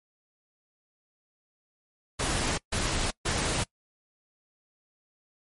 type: noise bursts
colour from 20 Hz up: pink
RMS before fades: -28 dBFS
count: 3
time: 2.19-3.64 s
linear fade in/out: 10 ms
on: 390 ms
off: 140 ms
effects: noise-tail reverb RT60 0.1 s tail -24 dB re dry + MP3 48 kbps